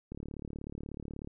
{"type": "click train", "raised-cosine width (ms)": 3, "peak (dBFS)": -28, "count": 43, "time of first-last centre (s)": [0.12, 1.274], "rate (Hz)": 36.4, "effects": []}